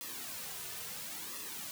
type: noise with flanger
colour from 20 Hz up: white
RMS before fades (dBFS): -43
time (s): 0.01-1.71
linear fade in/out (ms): 0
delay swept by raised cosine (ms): 1.3 to 3.7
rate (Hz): 0.73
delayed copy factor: -0.75
effects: none